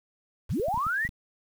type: linear sweep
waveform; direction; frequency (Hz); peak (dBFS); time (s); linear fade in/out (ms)
sine; up; 34.11 to 1995; -25; 0.49-1.08; 20
type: clicks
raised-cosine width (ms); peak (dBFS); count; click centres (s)
5; -26; 7; 0.598 / 0.684 / 0.743 / 0.776 / 0.867 / 1.051 / 1.091
effects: 8-bit